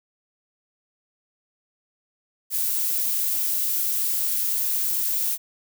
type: noise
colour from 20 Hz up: violet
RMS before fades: -24 dBFS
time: 2.5-5.38 s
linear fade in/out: 50 ms
effects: none